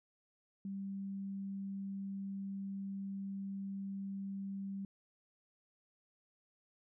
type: tone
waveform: sine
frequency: 196 Hz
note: G3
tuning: in tune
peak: -39 dBFS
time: 0.65-4.85 s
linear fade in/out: 2 ms
effects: none